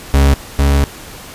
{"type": "tone pair in turn", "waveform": "40% pulse", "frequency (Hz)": [69.3, 70.02], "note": ["C#2", "C#2"], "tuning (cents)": [0, 18], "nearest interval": "unison", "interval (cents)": 18, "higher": "second", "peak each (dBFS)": [-6, -8], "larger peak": "first", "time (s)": [[0.14, 0.34], [0.59, 0.84]], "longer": "second", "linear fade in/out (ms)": 0, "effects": ["pink hiss -33 dBFS RMS until 1.34 s", "resampled to 32000 Hz"]}